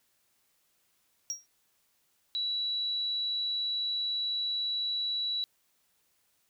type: tone with exponential decay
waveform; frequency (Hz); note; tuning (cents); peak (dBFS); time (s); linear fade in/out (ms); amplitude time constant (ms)
triangle; 5650; F8; +19; -27; 1.3-1.46; 0; 34
type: tone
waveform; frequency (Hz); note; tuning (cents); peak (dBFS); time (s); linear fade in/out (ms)
sine; 3926; B7; -11; -29; 2.35-5.44; 0
effects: white hiss -72 dBFS RMS until 6.49 s